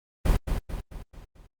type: noise with echo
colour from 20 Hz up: brown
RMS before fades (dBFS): -20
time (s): 0.25-0.37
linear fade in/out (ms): 10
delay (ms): 220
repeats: 5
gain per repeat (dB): -6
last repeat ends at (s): 1.47
effects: Opus 32 kbps